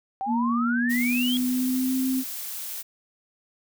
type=exponential sweep; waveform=sine; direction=up; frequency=759 to 3344 Hz; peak=-26 dBFS; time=0.21-1.37 s; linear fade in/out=0 ms
type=tone with pitch glide; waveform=sine; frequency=236.1 to 260.5 Hz; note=A#3 to C4; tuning=+22 to -7 cents; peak=-22 dBFS; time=0.26-2.24 s; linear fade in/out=50 ms; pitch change=+171 cents; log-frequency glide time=0.58-1.97 s
type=noise; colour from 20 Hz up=blue; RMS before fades=-34 dBFS; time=0.89-2.83 s; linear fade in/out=20 ms
effects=none

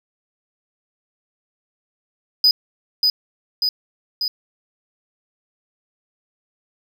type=tone with echo; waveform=triangle; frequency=4978 Hz; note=D#8; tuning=in tune; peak=-9 dBFS; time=2.44-2.51 s; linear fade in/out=2 ms; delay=590 ms; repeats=3; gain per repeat=-3 dB; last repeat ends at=4.28 s; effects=none

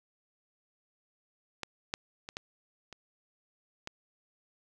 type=clicks; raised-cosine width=0.2 ms; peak=-18 / -14 / -24 / -20 / -28 / -21 dBFS; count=6; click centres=1.633 / 1.939 / 2.289 / 2.369 / 2.927 / 3.874 s; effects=none

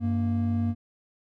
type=tone pair together; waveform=triangle; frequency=96.32 / 233.1 Hz; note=G2 / A#3; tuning=-30 / 0 cents; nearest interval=octave + minor third; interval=1530 cents; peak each=-24 dBFS; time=0-0.75 s; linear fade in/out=50 ms; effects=none

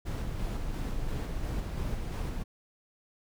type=noise with tremolo; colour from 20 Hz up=brown; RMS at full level=-32 dBFS; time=0.05-2.44 s; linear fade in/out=20 ms; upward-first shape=square; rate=2.9 Hz; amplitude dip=25%; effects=none

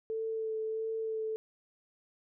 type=tone with vibrato; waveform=sine; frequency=442.2 Hz; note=A4; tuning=9 cents sharp; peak=-32 dBFS; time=0.1-1.36 s; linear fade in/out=0 ms; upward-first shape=sine; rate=1.5 Hz; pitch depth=14 cents each way; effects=none

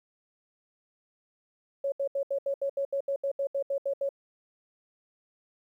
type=tone bursts; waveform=sine; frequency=554.4 Hz; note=C#5; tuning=in tune; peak=-26 dBFS; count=15; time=1.84-4.091 s; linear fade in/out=5 ms; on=81 ms; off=74 ms; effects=11-bit

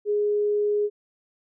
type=tone; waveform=sine; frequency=415.3 Hz; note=G#4; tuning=in tune; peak=-20 dBFS; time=0.05-0.9 s; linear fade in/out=50 ms; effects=none

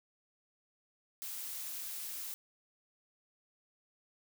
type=noise; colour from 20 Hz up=blue; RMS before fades=-42 dBFS; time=1.22-2.34 s; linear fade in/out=0 ms; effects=none

